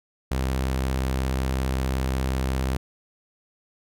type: tone with vibrato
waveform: sawtooth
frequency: 65.41 Hz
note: C2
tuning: in tune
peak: -19 dBFS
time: 0.31-2.77 s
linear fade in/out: 5 ms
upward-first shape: square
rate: 17 Hz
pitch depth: 21 cents each way
effects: none